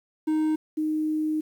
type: tone pair in turn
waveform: triangle / sine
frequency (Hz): 311.1 / 309.4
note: D#4 / D#4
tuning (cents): 0 / -10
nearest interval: unison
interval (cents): 10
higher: first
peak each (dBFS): -19 / -23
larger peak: first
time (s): 0.27-0.56 / 0.77-1.41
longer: second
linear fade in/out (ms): 10
effects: 9-bit